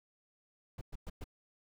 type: noise bursts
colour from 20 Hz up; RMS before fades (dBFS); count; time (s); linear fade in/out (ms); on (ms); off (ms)
brown; -42; 4; 0.78-1.242; 5; 33; 110
effects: none